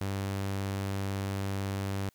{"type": "tone", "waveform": "sawtooth", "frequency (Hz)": 98, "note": "G2", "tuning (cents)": 0, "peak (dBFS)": -27, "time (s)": [0.01, 2.09], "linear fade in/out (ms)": 0, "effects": ["white hiss -69 dBFS RMS until 2.14 s"]}